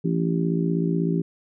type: harmonic tone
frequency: 56.2 Hz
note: A1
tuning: 37 cents sharp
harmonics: 3 / 4 / 5 / 6 / 7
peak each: -22 / -32 / -28 / -31 / -29 dBFS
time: 0.04-1.22 s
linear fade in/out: 10 ms
effects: none